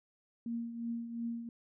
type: tone with tremolo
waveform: sine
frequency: 233.1 Hz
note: A#3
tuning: in tune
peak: -33 dBFS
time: 0.46-1.49 s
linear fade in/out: 2 ms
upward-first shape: triangle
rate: 2.8 Hz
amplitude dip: 65%
effects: none